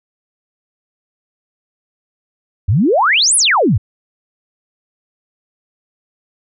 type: exponential two-way sweep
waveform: sine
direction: up then down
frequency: 82.1 to 11000 to 82.1 Hz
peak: -9 dBFS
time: 2.68-3.78 s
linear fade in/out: 10 ms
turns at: 3.36 s
effects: none